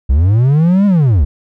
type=linear two-way sweep; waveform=triangle; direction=up then down; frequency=59.9 to 207.7 to 59.9 Hz; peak=-5 dBFS; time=0.09-1.25 s; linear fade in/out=10 ms; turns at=0.86 s; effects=none